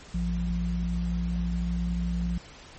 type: tone pair together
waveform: sine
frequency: 58.31 / 174.61 Hz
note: A#1 / F3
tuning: +1 / 0 cents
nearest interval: octave + perfect fifth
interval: 1899 cents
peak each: -28 dBFS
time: 0.14-2.38 s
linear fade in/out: 5 ms
effects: pink hiss -48 dBFS RMS until 2.78 s + MP3 32 kbps